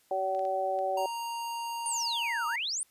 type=harmonic tone; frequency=190.1 Hz; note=F#3; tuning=47 cents sharp; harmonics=2 / 3 / 4; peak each=-37 / -31 / -30 dBFS; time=0.11-1.06 s; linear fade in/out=2 ms
type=clicks; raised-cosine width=0.2 ms; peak=-35 dBFS; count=4; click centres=0.349 / 0.393 / 0.452 / 0.789 s
type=tone; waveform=square; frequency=932 Hz; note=A#5; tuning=1 cent flat; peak=-34 dBFS; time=0.97-2.56 s; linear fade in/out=5 ms
type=exponential two-way sweep; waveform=sine; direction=down then up; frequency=9630 to 1176 to 9630 Hz; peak=-30 dBFS; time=1.86-2.83 s; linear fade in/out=0 ms; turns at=2.47 s
effects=white hiss -66 dBFS RMS until 2.9 s + resampled to 32000 Hz